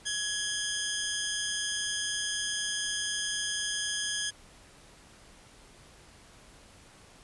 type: tone pair together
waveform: 15% pulse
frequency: 1676 / 3164 Hz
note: G#6 / G7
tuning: +15 / +15 cents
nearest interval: major seventh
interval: 1100 cents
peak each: -26 dBFS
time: 0.05-4.31 s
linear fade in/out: 20 ms
effects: pink hiss -55 dBFS RMS until 7.23 s + resampled to 24000 Hz